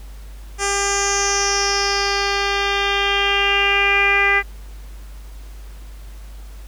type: tone with low-pass filter sweep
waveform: 10% pulse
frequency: 399.5 Hz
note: G4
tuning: 33 cents sharp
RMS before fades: -18 dBFS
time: 0.58-4.43 s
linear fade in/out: 50 ms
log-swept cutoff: 7900 to 2100 Hz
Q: 5.3
effects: added 50 Hz sine -33 dBFS peak until 6.67 s + pink hiss -48 dBFS RMS until 6.67 s